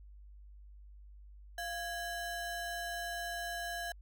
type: ring-modulated tone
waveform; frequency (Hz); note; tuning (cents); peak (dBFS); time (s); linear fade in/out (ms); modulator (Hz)
square; 1174.7; D6; 0; -35; 1.58-3.92; 2; 481
effects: added 50 Hz sine -51 dBFS peak until 4.01 s